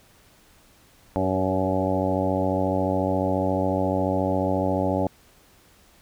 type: harmonic tone with a mistuned harmonic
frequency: 94.2 Hz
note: F#2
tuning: 32 cents sharp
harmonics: 1 / 2 / 3 / 4 / 5 / 6 / 7 / 8 / 9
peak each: -29 / -29 / -27 / -32 / -32 / -27 / -31 / -33 / -31 dBFS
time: 1.16-5.07 s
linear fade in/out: 0 ms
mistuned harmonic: 5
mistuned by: +25 cents
effects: pink hiss -56 dBFS RMS until 6.01 s